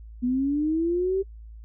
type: linear sweep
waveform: sine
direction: up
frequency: 241.3 to 392 Hz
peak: -21 dBFS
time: 0.22-1.23 s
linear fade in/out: 20 ms
effects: noise-tail reverb RT60 0.1 s tail -23 dB re dry + added 55 Hz sine -40 dBFS peak until 1.64 s